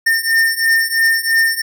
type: beating tone pair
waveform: square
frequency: 1812 / 1815 Hz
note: A#6 / A#6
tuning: -50 / -47 cents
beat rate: 3 Hz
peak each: -17 / -15 dBFS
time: 0.06-1.62 s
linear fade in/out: 10 ms
effects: none